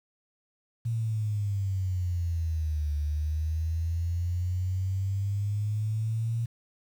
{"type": "exponential two-way sweep", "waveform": "sine", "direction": "down then up", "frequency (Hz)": [116.54, 73.42, 116.54], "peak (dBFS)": -26, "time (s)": [0.85, 6.46], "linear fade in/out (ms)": 10, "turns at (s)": 2.94, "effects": ["9-bit"]}